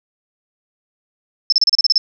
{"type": "tone bursts", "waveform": "sine", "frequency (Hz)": 5274, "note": "E8", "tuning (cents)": 0, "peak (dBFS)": -9, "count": 9, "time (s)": [1.5, 1.98], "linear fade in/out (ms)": 2, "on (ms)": 24, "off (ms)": 33, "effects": []}